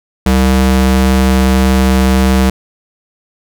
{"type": "ring-modulated tone", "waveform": "square", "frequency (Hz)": 130.81, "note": "C3", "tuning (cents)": 0, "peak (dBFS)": -5, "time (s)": [0.26, 2.5], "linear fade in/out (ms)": 5, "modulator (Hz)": 62.5, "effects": []}